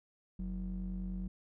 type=ring-modulated tone; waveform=triangle; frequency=70 Hz; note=C#2; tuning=18 cents sharp; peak=-31 dBFS; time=0.39-1.28 s; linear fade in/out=5 ms; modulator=115 Hz; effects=none